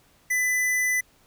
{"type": "tone", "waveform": "square", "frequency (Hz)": 2000, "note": "B6", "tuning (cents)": 21, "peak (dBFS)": -22, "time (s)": [0.3, 1.01], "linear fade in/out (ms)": 10, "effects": ["pink hiss -60 dBFS RMS until 1.26 s"]}